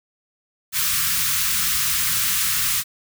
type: band-stop noise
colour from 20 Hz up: white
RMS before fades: -21 dBFS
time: 0.72-2.84 s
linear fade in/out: 50 ms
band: 190 to 1100 Hz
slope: 48 dB/octave
effects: none